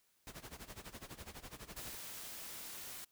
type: noise with tremolo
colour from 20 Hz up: pink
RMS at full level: -48 dBFS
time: 0.27-1.95 s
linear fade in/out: 0 ms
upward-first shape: sine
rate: 12 Hz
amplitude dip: 85%
type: noise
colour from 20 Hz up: white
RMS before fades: -48 dBFS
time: 1.76-3.05 s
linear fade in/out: 10 ms
effects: white hiss -75 dBFS RMS until 3.11 s